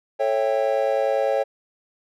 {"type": "chord", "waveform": "triangle", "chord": "A dominant seventh", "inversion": "none", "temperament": "just", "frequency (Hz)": [440, 550, 660, 792], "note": ["A4", "C#5", "E5", "G5"], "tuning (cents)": [0, -14, 2, 18], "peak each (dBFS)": [-25, -19, -25, -25], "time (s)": [0.19, 1.44], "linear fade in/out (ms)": 20, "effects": []}